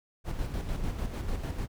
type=noise with tremolo; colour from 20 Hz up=brown; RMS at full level=-31 dBFS; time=0.24-1.68 s; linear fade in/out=50 ms; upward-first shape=square; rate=6.7 Hz; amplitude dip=45%; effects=none